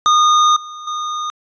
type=tone with level steps; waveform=square; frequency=1226 Hz; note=D#6; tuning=26 cents flat; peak=-10 / -30 / -21 dBFS; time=0.06-1.3 s; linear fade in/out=0 ms; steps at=0.56 / 0.87 s; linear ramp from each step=5 ms; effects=resampled to 16000 Hz